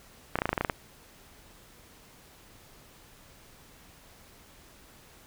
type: clicks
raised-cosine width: 0.5 ms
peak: -11 dBFS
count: 10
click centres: 0.356 / 0.388 / 0.419 / 0.456 / 0.492 / 0.53 / 0.578 / 0.61 / 0.648 / 0.698 s
effects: pink hiss -55 dBFS RMS until 5.26 s